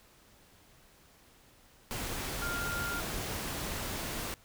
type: tone in noise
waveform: sine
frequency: 1400 Hz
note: F6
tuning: 4 cents sharp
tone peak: -35 dBFS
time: 2.42-3 s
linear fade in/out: 0 ms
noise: pink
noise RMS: -37 dBFS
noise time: 1.91-4.34 s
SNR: -1 dB
effects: pink hiss -61 dBFS RMS until 4.44 s